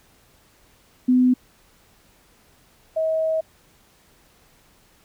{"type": "tone pair in turn", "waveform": "sine", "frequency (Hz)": [252.1, 638.9], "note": ["B3", "D#5"], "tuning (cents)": [36, 46], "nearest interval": "octave + major third", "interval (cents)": 1610, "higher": "second", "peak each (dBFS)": [-13, -19], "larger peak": "first", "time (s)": [[1.08, 1.34], [2.96, 3.41]], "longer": "second", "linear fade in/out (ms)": 10, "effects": ["pink hiss -57 dBFS RMS until 5.04 s"]}